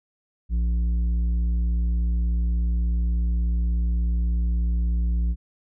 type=tone with tanh clipping; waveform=sine; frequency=58.27 Hz; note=A#1; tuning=in tune; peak=-21 dBFS; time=0.49-5.36 s; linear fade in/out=50 ms; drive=7 dB; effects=none